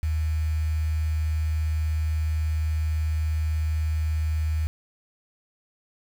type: tone with quantisation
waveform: sine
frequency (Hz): 78.2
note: D#2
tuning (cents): +9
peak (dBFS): -22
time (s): 0.03-4.67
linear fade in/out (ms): 0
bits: 7
effects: none